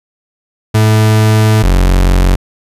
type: tone pair in turn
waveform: 40% pulse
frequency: 108.6 / 45.66 Hz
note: A2 / F#1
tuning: -22 / -22 cents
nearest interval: octave + minor third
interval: 1500 cents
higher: first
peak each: -5 dBFS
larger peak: neither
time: 0.74-1.63 / 1.63-2.36 s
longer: first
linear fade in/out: 10 ms
effects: resampled to 32000 Hz